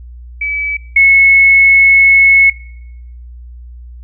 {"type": "tone pair in turn", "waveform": "sine", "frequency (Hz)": [2293, 2193], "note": ["D7", "C#7"], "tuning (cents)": [-42, -19], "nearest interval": "minor second", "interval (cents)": 77, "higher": "first", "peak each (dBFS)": [-14, -4], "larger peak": "second", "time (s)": [[0.41, 0.77], [0.96, 2.5]], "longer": "second", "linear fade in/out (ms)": 5, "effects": ["noise-tail reverb RT60 0.8 s tail -19 dB re dry", "added 60 Hz sine -29 dBFS peak until 4.03 s"]}